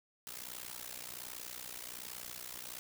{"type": "noise with amplitude modulation", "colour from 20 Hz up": "white", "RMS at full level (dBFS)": -42, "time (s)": [0.27, 2.79], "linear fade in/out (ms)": 0, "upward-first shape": "sine", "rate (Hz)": 61.3, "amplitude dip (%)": 90, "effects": []}